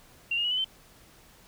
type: tone with pitch steps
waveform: sine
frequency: 2764 / 2842 / 2922 / 3004 / 3088 Hz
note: F7 / F7 / F#7 / F#7 / G7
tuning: -19 / +30 / -22 / +26 / -27 cents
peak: -25 dBFS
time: 0.31-0.645 s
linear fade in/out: 5 ms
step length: 67 ms
effects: pink hiss -56 dBFS RMS until 1.47 s